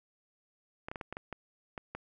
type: clicks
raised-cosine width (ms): 0.5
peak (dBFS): -24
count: 9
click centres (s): 0.885 / 0.915 / 0.958 / 1.012 / 1.126 / 1.169 / 1.327 / 1.778 / 1.95
effects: none